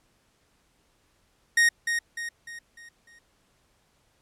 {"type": "tone with echo", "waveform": "45% pulse", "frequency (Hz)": 1864, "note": "A#6", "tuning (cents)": -1, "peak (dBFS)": -17, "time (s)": [1.57, 1.69], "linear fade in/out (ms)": 5, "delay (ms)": 300, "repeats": 5, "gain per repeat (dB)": -7, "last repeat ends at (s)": 3.19, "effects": ["pink hiss -67 dBFS RMS until 4.21 s", "low-pass 11000 Hz 12 dB/octave"]}